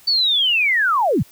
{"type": "linear sweep", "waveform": "sine", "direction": "down", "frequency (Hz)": [4579, 77.78], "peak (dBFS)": -14, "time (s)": [0.07, 1.23], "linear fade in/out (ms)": 10, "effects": ["white hiss -49 dBFS RMS until 1.31 s"]}